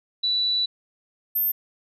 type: tone pair in turn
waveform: sine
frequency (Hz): 3955 / 13303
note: B7 / G#9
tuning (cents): +2 / +2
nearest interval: octave + major sixth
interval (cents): 2100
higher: second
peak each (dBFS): -20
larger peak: neither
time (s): 0.23-0.66 / 1.35-1.52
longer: first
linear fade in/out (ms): 10
effects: none